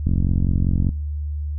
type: click train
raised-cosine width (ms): 5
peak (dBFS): -8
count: 38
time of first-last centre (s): 0.07-0.89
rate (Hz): 45.1
effects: noise-tail reverb RT60 0.6 s tail -26 dB re dry + added 74 Hz sine -23 dBFS peak until 1.58 s